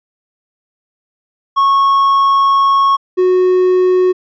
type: tone pair in turn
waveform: triangle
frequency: 1100 / 367.1 Hz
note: C#6 / F#4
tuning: -14 / -14 cents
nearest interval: octave + perfect fifth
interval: 1900 cents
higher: first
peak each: -6 dBFS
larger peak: neither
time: 1.56-2.97 / 3.17-4.13 s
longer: first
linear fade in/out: 20 ms
effects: resampled to 16000 Hz